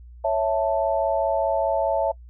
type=chord; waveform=sine; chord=A major; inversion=first; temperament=equal; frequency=554.4 / 659.3 / 880 Hz; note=C#5 / E5 / A5; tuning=0 / 0 / 0 cents; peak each=-24 / -22 / -26 dBFS; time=0.24-2.12 s; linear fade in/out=10 ms; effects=noise-tail reverb RT60 0.1 s tail -25 dB re dry + added 60 Hz sine -41 dBFS peak until 2.29 s